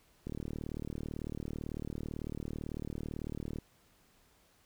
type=click train; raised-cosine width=3 ms; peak=-26 dBFS; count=127; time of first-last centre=0.27-3.586 s; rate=38 Hz; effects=pink hiss -67 dBFS RMS until 4.65 s